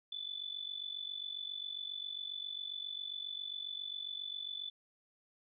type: tone with amplitude modulation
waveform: sine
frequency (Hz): 3490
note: A7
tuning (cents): -15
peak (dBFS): -36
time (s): 0.12-4.7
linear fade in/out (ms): 5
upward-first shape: sine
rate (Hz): 47.4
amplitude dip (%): 80
effects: none